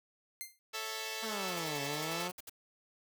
5% pulse tone with exponential decay, 2097 Hz, C7, 3 cents sharp, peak -28 dBFS, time 0.41-0.59 s, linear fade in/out 0 ms, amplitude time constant 38 ms
5% pulse chord, A major, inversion none, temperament equal, 440 / 554.4 / 659.3 Hz, A4 / C#5 / E5, 0 / 0 / 0 cents, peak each -28 / -34 / -33 dBFS, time 0.73-2.29 s, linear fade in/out 20 ms
10% pulse exponential two-way sweep, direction down then up, 230.2 to 138.6 to 183.6 Hz, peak -30 dBFS, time 1.22-2.32 s, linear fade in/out 20 ms, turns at 1.82 s
white noise bursts, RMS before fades -46 dBFS, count 12, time 1.48-2.496 s, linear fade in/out 5 ms, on 26 ms, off 64 ms
effects none

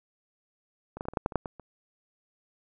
clicks, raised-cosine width 1 ms, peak -25 / -19 / -28 / -15 / -29 / -12 / -12 / -26 / -10 / -21 / -30 dBFS, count 11, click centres 0.97 / 1.009 / 1.054 / 1.085 / 1.136 / 1.172 / 1.261 / 1.322 / 1.357 / 1.458 / 1.597 s, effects none

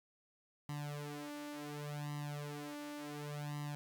sawtooth tone with flanger, 146.83 Hz, D3, in tune, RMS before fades -44 dBFS, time 0.69-3.75 s, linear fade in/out 0 ms, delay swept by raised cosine 1 to 3.5 ms, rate 0.69 Hz, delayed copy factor +1, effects none

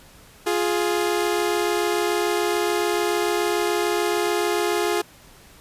sawtooth tone pair together, 349.9 / 416.8 Hz, F4 / G#4, +3 / +6 cents, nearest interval minor third, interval 303 cents, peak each -19 / -19 dBFS, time 0.46-5.02 s, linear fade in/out 10 ms, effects pink hiss -49 dBFS RMS until 5.6 s + resampled to 32000 Hz

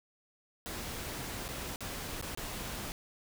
pink noise with dropouts, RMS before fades -40 dBFS, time 0.66-2.92 s, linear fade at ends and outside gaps 0 ms, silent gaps 1.481-1.488 / 1.759-1.806 / 2.213-2.225 / 2.349-2.374 s, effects none

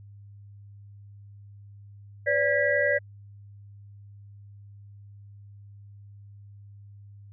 sine tone cluster, 507 / 578 / 1631 / 1951 Hz, B4 / D5 / G#6 / B6, +45 / -28 / -32 / -22 cents, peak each -30 / -24 / -28 / -26 dBFS, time 2.26-2.99 s, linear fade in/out 20 ms, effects added 101 Hz sine -45 dBFS peak until 7.32 s

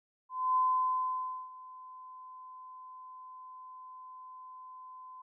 sine tone with ADSR envelope, 1023 Hz, C6, 39 cents flat, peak -24 dBFS, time 0.29-5.22 s, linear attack 270 ms, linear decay 930 ms, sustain -22 dB, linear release 7 ms, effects none

